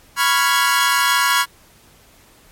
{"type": "chord", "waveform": "sawtooth", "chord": "C# dominant seventh", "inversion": "third", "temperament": "equal", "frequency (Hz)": [987.8, 1108.7, 1396.9, 1661.2], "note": ["B5", "C#6", "E#6", "G#6"], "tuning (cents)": [0, 0, 0, 0], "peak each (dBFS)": -16, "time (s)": [0.16, 1.46], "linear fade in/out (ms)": 50, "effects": ["pink hiss -50 dBFS RMS until 2.51 s", "MP3 64 kbps"]}